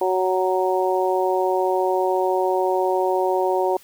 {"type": "harmonic tone", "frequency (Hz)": 185.9, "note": "F#3", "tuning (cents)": 8, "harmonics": [2, 3, 4, 5], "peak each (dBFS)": [-21, -24, -24, -25], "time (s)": [0.01, 3.77], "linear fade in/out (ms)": 5, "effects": ["white hiss -50 dBFS RMS until 3.83 s"]}